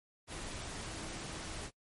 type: tone in noise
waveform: sine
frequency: 320 Hz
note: D#4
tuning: 49 cents sharp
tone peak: -52 dBFS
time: 0.82-1.61 s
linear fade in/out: 50 ms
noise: pink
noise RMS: -43 dBFS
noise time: 0.27-1.71 s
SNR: -12 dB
effects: noise-tail reverb RT60 0.1 s tail -23 dB re dry + MP3 48 kbps